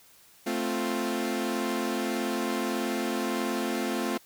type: chord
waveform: sawtooth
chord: F major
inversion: first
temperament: equal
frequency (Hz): 220 / 261.6 / 349.2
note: A3 / C4 / F4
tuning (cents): 0 / 0 / 0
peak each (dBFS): -28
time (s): 0.46-4.18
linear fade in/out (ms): 10
effects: white hiss -57 dBFS RMS until 4.25 s